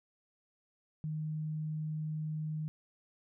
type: tone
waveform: sine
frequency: 154.8 Hz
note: D#3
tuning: 9 cents flat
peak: -34 dBFS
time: 1.04-2.68 s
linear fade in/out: 0 ms
effects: none